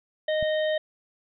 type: harmonic tone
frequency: 619 Hz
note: D#5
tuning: 9 cents flat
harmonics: 1 / 3 / 5 / 6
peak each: -23 / -33 / -37 / -39 dBFS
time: 0.28-0.78 s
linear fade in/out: 5 ms
type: click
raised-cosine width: 5 ms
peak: -24 dBFS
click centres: 0.427 s
effects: none